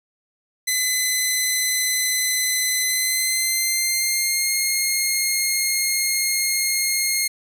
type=tone with pitch glide; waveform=10% pulse; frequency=2021 to 2141 Hz; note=B6 to C7; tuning=+39 to +39 cents; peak=-10 dBFS; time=0.67-7.28 s; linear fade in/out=10 ms; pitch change=+100 cents; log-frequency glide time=2.8-4.56 s; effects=none